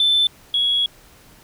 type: tone pair in turn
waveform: sine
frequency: 3528 / 3341 Hz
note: A7 / G#7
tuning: +4 / +10 cents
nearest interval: minor second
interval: 94 cents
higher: first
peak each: -12 / -15 dBFS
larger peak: first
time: 0-0.27 / 0.54-0.86 s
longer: second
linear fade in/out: 2 ms
effects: tanh soft clip ceiling -10 dBFS + pink hiss -49 dBFS RMS until 1.43 s